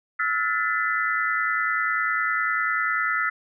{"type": "tone cluster", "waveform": "sine", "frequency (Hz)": [1310, 1420, 1760, 2009], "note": ["E6", "F6", "A6", "B6"], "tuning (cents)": [-11, 28, 0, 29], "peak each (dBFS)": -27, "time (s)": [0.19, 3.3], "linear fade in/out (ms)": 10, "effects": []}